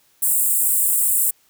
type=high-pass noise; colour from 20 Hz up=pink; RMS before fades=-18 dBFS; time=0.22-1.31 s; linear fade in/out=10 ms; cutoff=7700 Hz; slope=96 dB/octave; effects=white hiss -59 dBFS RMS until 1.49 s